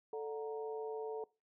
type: harmonic tone with a mistuned harmonic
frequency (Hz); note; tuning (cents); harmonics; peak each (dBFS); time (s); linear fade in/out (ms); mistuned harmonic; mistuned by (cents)
146.83; D3; 0; 3 / 4 / 5 / 6; -39 / -52 / -49 / -50; 0.13-1.24; 2; 6; +99
effects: noise-tail reverb RT60 0.3 s tail -23 dB re dry